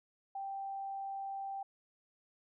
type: tone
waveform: sine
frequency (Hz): 784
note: G5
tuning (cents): 0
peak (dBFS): -38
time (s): 0.35-1.63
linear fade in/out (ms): 5
effects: none